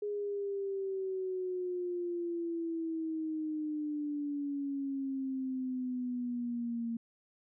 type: exponential sweep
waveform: sine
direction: down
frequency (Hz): 415.6 to 230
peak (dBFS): -33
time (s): 0.02-6.97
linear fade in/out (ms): 5
effects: none